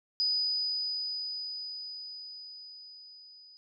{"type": "tone with level ramp", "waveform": "sine", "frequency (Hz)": 4972, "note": "D#8", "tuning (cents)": -2, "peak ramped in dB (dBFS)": [-25, -52], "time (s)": [0.2, 3.57], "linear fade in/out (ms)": 0, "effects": []}